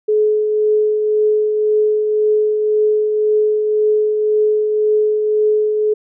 sine tone with tremolo, 426.2 Hz, G#4, 45 cents sharp, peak -10 dBFS, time 0.08-5.94 s, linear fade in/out 10 ms, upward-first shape triangle, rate 1.9 Hz, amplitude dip 40%, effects none

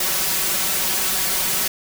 white noise with comb filter, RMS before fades -21 dBFS, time 0-1.68 s, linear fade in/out 5 ms, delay 5.3 ms, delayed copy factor +1, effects none

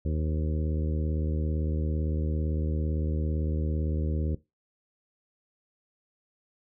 harmonic tone with a mistuned harmonic, 77.78 Hz, D#2, in tune, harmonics 1 / 2 / 3 / 4 / 5 / 6 / 7, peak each -27 / -33 / -37 / -39 / -41 / -43 / -44 dBFS, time 0.05-4.35 s, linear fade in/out 5 ms, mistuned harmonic 7, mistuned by -32 cents, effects noise-tail reverb RT60 0.2 s tail -17 dB re dry

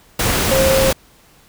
sine tone in noise, 533 Hz, C5, 32 cents sharp, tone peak -13 dBFS, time 0.51-0.91 s, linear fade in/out 5 ms, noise pink, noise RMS -17 dBFS, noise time 0.19-0.93 s, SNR +1 dB, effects pink hiss -50 dBFS RMS until 1.48 s

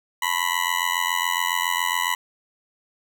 20% pulse tone with amplitude modulation, 987.8 Hz, B5, in tune, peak -12 dBFS, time 0.22-2.15 s, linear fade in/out 5 ms, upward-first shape sine, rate 87.2 Hz, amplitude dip 100%, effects none

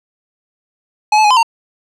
square tone with pitch steps, 848 / 865 / 835 / 1020 / 917 Hz, G#5 / A5 / G#5 / C6 / A#5, +36 / -30 / +9 / -44 / -29 cents, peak -8 dBFS, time 1.12-1.43 s, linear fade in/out 5 ms, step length 62 ms, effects low-pass 6000 Hz 12 dB/octave

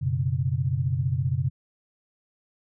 sine chord, F# suspended fourth, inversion none, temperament equal with one note detuned, 92.18 / 123.47 / 138.59 Hz, F#2 / B2 / C#3, -6 / 0 / 0 cents, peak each -29 / -26 / -26 dBFS, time 0.01-1.5 s, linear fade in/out 20 ms, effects none

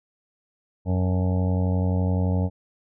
harmonic tone with a mistuned harmonic, 91.7 Hz, F#2, 15 cents flat, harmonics 1 / 2 / 3 / 5 / 6 / 7 / 8 / 9 / 10, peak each -21 / -26 / -32 / -35 / -36 / -38 / -44 / -41 / -45 dBFS, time 0.85-2.5 s, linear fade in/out 50 ms, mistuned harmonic 10, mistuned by -64 cents, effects none

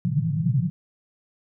pink band-pass noise, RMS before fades -23 dBFS, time 0.05-0.7 s, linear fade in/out 0 ms, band 110 to 180 Hz, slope 96 dB/octave, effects none

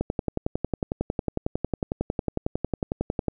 click train, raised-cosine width 2 ms, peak -11 dBFS, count 37, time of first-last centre 0.01-3.283 s, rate 11 Hz, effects none

